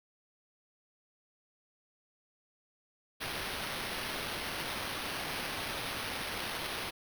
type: noise with sample-and-hold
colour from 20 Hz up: violet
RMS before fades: -38 dBFS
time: 3.2-6.91 s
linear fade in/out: 20 ms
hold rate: 7350 Hz
effects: none